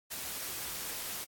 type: noise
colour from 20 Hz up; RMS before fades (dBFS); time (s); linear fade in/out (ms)
white; -39; 0.1-1.25; 20
effects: AAC 64 kbps